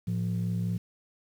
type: tone pair together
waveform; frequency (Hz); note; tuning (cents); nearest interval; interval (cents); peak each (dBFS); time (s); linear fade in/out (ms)
sine; 110.5 / 175.41; A2 / F3; +8 / +8; minor sixth; 800; -28; 0.07-0.78; 10
effects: tanh soft clip ceiling -23 dBFS + 9-bit